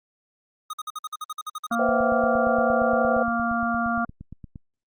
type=tone bursts; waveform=square; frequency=1244.5 Hz; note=D#6; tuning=in tune; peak=-30 dBFS; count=13; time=0.7-1.753 s; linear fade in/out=5 ms; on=33 ms; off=52 ms
type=harmonic tone; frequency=233.1 Hz; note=A#3; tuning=in tune; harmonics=1 / 3 / 5 / 6; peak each=-26 / -27 / -29 / -28 dBFS; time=1.71-4.05 s; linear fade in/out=5 ms
type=chord; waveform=sine; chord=C major seventh; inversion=third; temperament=equal with one note detuned; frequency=493.9 / 523.3 / 659.3 / 766.1 Hz; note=B4 / C5 / E5 / G5; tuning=0 / 0 / 0 / -40 cents; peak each=-28 / -25 / -25 / -29 dBFS; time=1.79-3.23 s; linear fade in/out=5 ms
type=click train; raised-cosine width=5 ms; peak=-26 dBFS; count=24; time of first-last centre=1.89-4.558 s; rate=8.62 Hz
effects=Opus 48 kbps